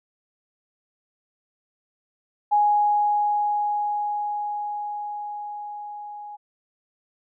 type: tone with level ramp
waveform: sine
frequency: 830.6 Hz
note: G#5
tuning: in tune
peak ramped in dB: -15 to -35 dBFS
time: 2.51-6.37 s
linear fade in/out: 20 ms
effects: none